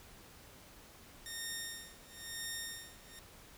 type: tone with tremolo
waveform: 10% pulse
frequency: 1839 Hz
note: A#6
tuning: 24 cents flat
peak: -30 dBFS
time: 1.26-3.19 s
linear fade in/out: 0 ms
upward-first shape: sine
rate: 1 Hz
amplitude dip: 95%
effects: pink hiss -57 dBFS RMS until 3.57 s